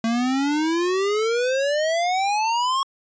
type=exponential sweep; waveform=square; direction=up; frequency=223.6 to 1100 Hz; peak=-20 dBFS; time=0.04-2.83 s; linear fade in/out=2 ms; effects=resampled to 16000 Hz